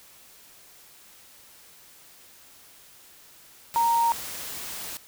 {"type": "tone in noise", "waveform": "sine", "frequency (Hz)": 930, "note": "A#5", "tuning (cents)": -4, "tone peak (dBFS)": -19, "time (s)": [3.76, 4.12], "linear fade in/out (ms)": 0, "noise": "white", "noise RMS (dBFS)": -36, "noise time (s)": [3.74, 4.97], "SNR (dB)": 14, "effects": ["white hiss -52 dBFS RMS until 5.07 s"]}